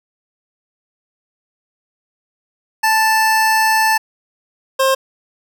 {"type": "tone pair in turn", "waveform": "25% pulse", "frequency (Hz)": [880, 531.8], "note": ["A5", "C5"], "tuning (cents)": [0, 28], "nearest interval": "major sixth", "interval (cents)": 872, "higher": "first", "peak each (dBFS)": -8, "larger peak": "neither", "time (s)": [[2.83, 3.98], [4.79, 4.95]], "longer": "first", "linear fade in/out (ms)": 10, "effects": []}